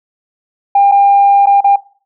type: tone with dropouts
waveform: sine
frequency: 800 Hz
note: G5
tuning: 35 cents sharp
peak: -4 dBFS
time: 0.75-1.76 s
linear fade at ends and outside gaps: 5 ms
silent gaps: 0.915-0.92 / 1.459-1.469 / 1.607-1.643 s
effects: noise-tail reverb RT60 0.4 s tail -20 dB re dry + tanh soft clip ceiling -1 dBFS